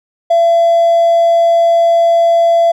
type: tone with hard clipping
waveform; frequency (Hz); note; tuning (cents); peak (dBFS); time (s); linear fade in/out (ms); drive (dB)
triangle; 675; E5; +41; -7; 0.3-2.72; 10; 4
effects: none